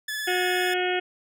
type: tone with vibrato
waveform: sawtooth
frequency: 1721 Hz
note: A6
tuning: 39 cents flat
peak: -25 dBFS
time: 0.08-0.74 s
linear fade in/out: 5 ms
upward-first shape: sine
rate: 19 Hz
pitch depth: 25 cents each way
type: harmonic tone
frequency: 363.1 Hz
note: F#4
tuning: 33 cents flat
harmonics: 1 / 2 / 4 / 5 / 6 / 7 / 8 / 9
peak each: -26 / -29 / -32 / -33 / -34 / -34 / -35 / -36 dBFS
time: 0.27-1 s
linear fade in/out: 10 ms
effects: none